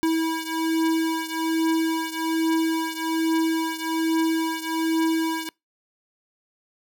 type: beating tone pair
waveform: square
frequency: 323.7 / 324.9 Hz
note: E4 / E4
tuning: -31 / -25 cents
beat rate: 1.2 Hz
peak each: -24 / -27 dBFS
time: 0.03-5.49 s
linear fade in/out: 0 ms
effects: noise-tail reverb RT60 0.2 s tail -26 dB re dry